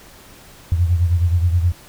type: beating tone pair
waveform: sine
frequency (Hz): 85.5 / 95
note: F2 / F#2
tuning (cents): -36 / +46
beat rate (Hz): 9.5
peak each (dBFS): -14 / -21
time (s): 0.72-1.72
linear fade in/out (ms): 0
effects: pink hiss -44 dBFS RMS until 1.88 s